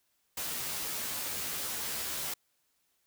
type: noise with comb filter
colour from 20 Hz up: white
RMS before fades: -36 dBFS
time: 0.37-2.34 s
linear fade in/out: 5 ms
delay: 13 ms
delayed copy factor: +0.7
effects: white hiss -75 dBFS RMS until 3.06 s